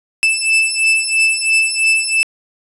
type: beating tone pair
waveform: 40% pulse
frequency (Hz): 2637 / 2640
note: E7 / E7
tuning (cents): 0 / +2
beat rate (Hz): 3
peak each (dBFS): -14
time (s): 0.23-2.23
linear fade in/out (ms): 0
effects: resampled to 32000 Hz + 8-bit